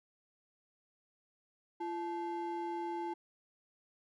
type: ring-modulated tone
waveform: triangle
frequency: 604 Hz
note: D5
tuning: 48 cents sharp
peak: -31 dBFS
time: 1.8-3.14 s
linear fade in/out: 10 ms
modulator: 262 Hz
effects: none